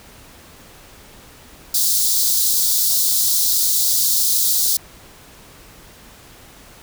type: high-pass noise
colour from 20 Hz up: white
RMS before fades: -17 dBFS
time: 1.74-4.77 s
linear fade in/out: 5 ms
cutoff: 3800 Hz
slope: 48 dB/octave
effects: pink hiss -44 dBFS RMS until 6.82 s